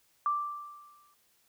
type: tone with exponential decay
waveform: sine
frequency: 1174.7 Hz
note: D6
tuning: in tune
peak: -24 dBFS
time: 0.26-1.14 s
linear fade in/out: 1 ms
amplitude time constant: 190 ms
effects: white hiss -69 dBFS RMS until 1.48 s